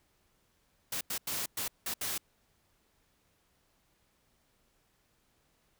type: noise bursts at uneven times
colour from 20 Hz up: white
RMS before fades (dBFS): -35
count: 6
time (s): 0.92-1.01 / 1.1-1.18 / 1.27-1.46 / 1.57-1.68 / 1.86-1.94 / 2.01-2.18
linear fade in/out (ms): 5
effects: pink hiss -72 dBFS RMS until 5.79 s